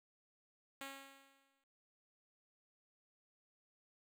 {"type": "tone with exponential decay", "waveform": "5% pulse", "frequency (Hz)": 273.3, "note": "C#4", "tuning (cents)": -24, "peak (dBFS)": -33, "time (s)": [0.81, 1.64], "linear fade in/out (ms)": 1, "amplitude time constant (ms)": 180, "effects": []}